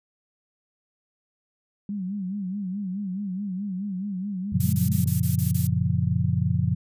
sine tone with vibrato, 193.8 Hz, G3, 20 cents flat, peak -27 dBFS, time 1.89-5.06 s, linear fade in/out 2 ms, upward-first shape sine, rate 4.7 Hz, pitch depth 120 cents each way
sine chord, Gb major seventh, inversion none, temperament just, 92.5 / 115.62 / 138.75 / 173.43 Hz, Gb2 / Bb2 / Db3 / F3, 0 / -14 / +2 / -12 cents, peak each -26 dBFS, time 4.52-6.75 s, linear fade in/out 10 ms
violet noise bursts, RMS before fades -31 dBFS, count 7, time 4.6-5.672 s, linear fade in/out 5 ms, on 130 ms, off 27 ms
effects resampled to 32000 Hz

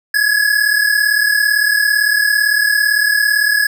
square tone pair together, 1661.2 / 1699 Hz, G#6 / G#6, 0 / +39 cents, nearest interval unison, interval 39 cents, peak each -16 / -14 dBFS, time 0.14-3.67 s, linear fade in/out 5 ms, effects none

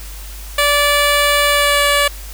10% pulse tone with pitch glide, 580 to 575.3 Hz, D5 to D5, -22 to -36 cents, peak -3 dBFS, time 0.58-2.08 s, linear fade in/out 5 ms, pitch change -14 cents, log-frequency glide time 1.48-1.81 s, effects added 50 Hz sine -29 dBFS peak until 2.33 s + white hiss -36 dBFS RMS until 2.33 s

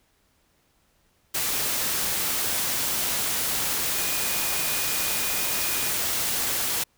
sine tone in noise, 2463 Hz, D#7, 18 cents flat, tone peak -36 dBFS, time 3.94-5.91 s, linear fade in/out 10 ms, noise white, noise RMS -26 dBFS, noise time 1.34-6.84 s, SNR -13 dB, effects pink hiss -66 dBFS RMS until 6.97 s

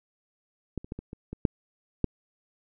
clicks, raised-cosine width 3 ms, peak -18 / -29 / -21 / -24 / -26 / -23 / -8 / -10 dBFS, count 8, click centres 0.777 / 0.845 / 0.921 / 0.99 / 1.131 / 1.33 / 1.452 / 2.043 s, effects none

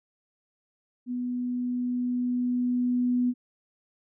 sine tone with level ramp, 246.9 Hz, B3, in tune, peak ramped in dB -28 to -21 dBFS, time 1.06-3.34 s, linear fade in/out 50 ms, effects none

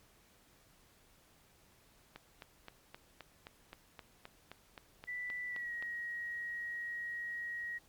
click train, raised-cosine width 0.3 ms, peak -31 dBFS, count 15, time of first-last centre 2.16-5.825 s, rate 3.82 Hz
sine tone with pitch glide, 1975.5 to 1895 Hz, B6 to A#6, 0 to +28 cents, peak -38 dBFS, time 5.07-7.79 s, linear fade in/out 20 ms, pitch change -72 cents, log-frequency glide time 5.48-5.72 s
effects pink hiss -66 dBFS RMS until 7.88 s + MP3 96 kbps

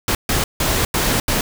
pink noise bursts at uneven times, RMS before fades -18 dBFS, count 5, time 0.08-0.15 / 0.29-0.44 / 0.6-0.85 / 0.94-1.2 / 1.28-1.41 s, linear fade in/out 2 ms, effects none

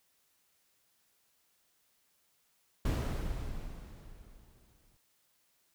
brown noise with exponential decay, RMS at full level -28 dBFS, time 2.85-4.97 s, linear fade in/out 5 ms, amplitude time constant 460 ms, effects white hiss -73 dBFS RMS until 5.74 s

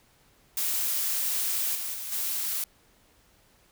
blue noise with level steps, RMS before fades -28 / -33 / -36 / -30 dBFS, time 0.57-2.64 s, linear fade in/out 2 ms, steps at 1.75 / 1.94 / 2.12 s, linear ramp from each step 2 ms, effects pink hiss -62 dBFS RMS until 3.71 s

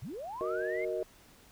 sine linear sweep, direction up, 89.6 to 2169 Hz, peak -38 dBFS, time 0.02-0.85 s, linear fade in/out 5 ms
sine chord, D# minor, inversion first, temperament equal, 370 / 466.2 / 622.3 Hz, F#4 / A#4 / D#5, 0 / 0 / 0 cents, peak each -35 dBFS, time 0.41-1.03 s, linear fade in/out 0 ms
effects tanh soft clip ceiling -21 dBFS + pink hiss -59 dBFS RMS until 1.51 s

